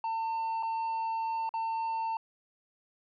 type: tone with dropouts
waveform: triangle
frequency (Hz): 901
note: A5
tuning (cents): +41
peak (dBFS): -28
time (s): 0.04-2.17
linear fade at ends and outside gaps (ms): 2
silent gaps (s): 0.627-0.631 / 1.492-1.539
effects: resampled to 11025 Hz